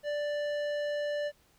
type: tone with tanh clipping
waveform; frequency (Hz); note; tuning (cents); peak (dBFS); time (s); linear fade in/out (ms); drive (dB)
sine; 587.3; D5; 0; -32; 0.03-1.32; 50; 14
effects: pink hiss -66 dBFS RMS until 1.58 s